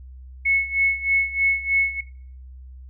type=tone with tremolo; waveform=sine; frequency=2197 Hz; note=C#7; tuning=16 cents flat; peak=-15 dBFS; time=0.45-2.01 s; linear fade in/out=10 ms; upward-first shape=sine; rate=3.2 Hz; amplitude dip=85%; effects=noise-tail reverb RT60 0.5 s tail -18 dB re dry + added 64 Hz sine -38 dBFS peak until 2.89 s